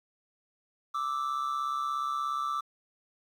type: tone pair together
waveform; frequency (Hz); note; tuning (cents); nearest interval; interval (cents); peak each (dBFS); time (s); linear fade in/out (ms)
triangle; 1174.7 / 1311.6; D6 / E6; 0 / -9; major second; 191; -29 / -32; 0.94-2.61; 10
effects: 10-bit